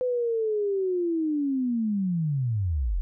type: linear sweep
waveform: sine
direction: down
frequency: 508 to 36.71 Hz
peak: -23 dBFS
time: 0.01-3.01 s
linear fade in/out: 0 ms
effects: none